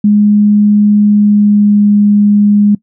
sine tone with pitch glide, 207.7 to 206 Hz, G#3 to G#3, 0 to -14 cents, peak -4 dBFS, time 0.04-2.75 s, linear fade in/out 5 ms, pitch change -14 cents, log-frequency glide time 0.98-1.89 s, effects noise-tail reverb RT60 0.1 s tail -21 dB re dry

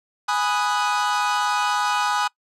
45% pulse chord, G# minor seventh, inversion none, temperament equal, 830.6 / 987.8 / 1244.5 / 1480 Hz, G#5 / B5 / D#6 / F#6, 0 / 0 / 0 / 0 cents, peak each -24 / -26 / -25 / -27 dBFS, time 0.28-2.28 s, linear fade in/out 10 ms, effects noise-tail reverb RT60 0.1 s tail -23 dB re dry + low-pass 7000 Hz 12 dB/octave

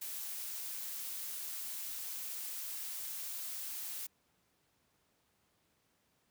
blue noise, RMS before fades -42 dBFS, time 0.01-4.07 s, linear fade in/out 10 ms, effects pink hiss -75 dBFS RMS until 6.3 s + high-pass 80 Hz 12 dB/octave

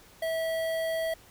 square tone with notch filter, 651 Hz, E5, 22 cents flat, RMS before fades -30 dBFS, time 0.22-1.14 s, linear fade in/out 5 ms, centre 6500 Hz, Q 1, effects pink hiss -55 dBFS RMS until 1.3 s

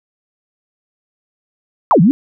sine exponential two-way sweep, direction down then up, 1244.5 to 150.5 to 298.3 Hz, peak -6 dBFS, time 1.91-2.11 s, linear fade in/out 0 ms, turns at 2.01 s, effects none

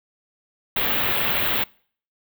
white band-stop noise, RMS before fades -22 dBFS, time 0.76-1.64 s, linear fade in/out 5 ms, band 3700 to 15000 Hz, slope 48 dB/octave, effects noise-tail reverb RT60 0.5 s tail -25 dB re dry

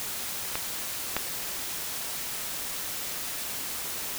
clicks, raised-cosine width 0.3 ms, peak -13 / -9 dBFS, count 2, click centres 0.555 / 1.166 s, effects white hiss -34 dBFS RMS until 4.18 s

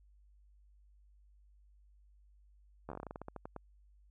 slowing click train, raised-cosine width 1 ms, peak -29 dBFS, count 16, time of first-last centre 2.89-3.563 s, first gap 12 ms, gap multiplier 1.17, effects added 50 Hz sine -61 dBFS peak until 4.1 s

